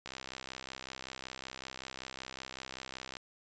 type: click train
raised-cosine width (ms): 0.2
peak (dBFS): -24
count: 204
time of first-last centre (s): 0.06-3.169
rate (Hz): 65.3
effects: resampled to 16000 Hz